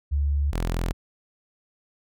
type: tone pair in turn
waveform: sine / sawtooth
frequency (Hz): 71.6 / 42.41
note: D2 / E1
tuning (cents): -43 / +50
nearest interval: major sixth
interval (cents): 907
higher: first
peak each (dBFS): -20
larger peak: neither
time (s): 0.11-0.52 / 0.52-0.93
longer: neither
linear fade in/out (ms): 20
effects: none